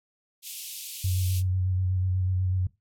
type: band-pass noise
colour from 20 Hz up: white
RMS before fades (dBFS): -39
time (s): 0.42-1.43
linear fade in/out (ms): 50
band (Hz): 2500 to 15000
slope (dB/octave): 48
type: tone with vibrato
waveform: sine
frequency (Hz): 92.5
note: F#2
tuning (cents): 0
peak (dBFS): -23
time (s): 1.04-2.67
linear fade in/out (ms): 5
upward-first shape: square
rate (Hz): 8.1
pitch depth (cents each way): 20
effects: noise-tail reverb RT60 0.2 s tail -18 dB re dry